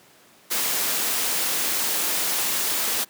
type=noise; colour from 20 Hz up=white; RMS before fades=-24 dBFS; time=0.5-3.05 s; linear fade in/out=20 ms; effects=pink hiss -53 dBFS RMS until 3.09 s + high-pass 200 Hz 12 dB/octave